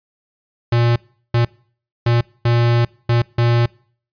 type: tone bursts at uneven times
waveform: square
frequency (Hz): 118.5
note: A#2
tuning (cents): +29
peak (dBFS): -13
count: 6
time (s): 0.72-0.96 / 1.34-1.45 / 2.06-2.21 / 2.45-2.85 / 3.09-3.22 / 3.38-3.66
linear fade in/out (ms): 5
effects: noise-tail reverb RT60 0.5 s tail -24 dB re dry + resampled to 11025 Hz